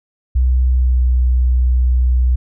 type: tone with pitch glide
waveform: sine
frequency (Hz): 63.2 to 62.29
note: B1 to B1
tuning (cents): +41 to +15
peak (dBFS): -10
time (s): 0.35-2.36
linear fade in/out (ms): 10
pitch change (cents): -26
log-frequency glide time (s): 0.74-1.02
effects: none